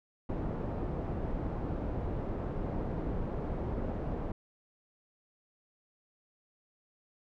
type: low-pass noise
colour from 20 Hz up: pink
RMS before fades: -35 dBFS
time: 0.29-4.32 s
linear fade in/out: 5 ms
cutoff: 630 Hz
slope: 12 dB/octave
effects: none